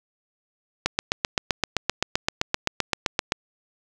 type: click train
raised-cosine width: 0.2 ms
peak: -3 dBFS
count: 20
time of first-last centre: 0.86-3.321 s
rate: 7.72 Hz
effects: none